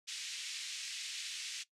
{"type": "band-pass noise", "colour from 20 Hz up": "pink", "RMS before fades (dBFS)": -43, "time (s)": [0.07, 1.64], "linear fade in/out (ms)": 20, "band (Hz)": [2400, 7800], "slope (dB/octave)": 24, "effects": ["noise-tail reverb RT60 0.1 s tail -17 dB re dry", "low-pass 12000 Hz 12 dB/octave"]}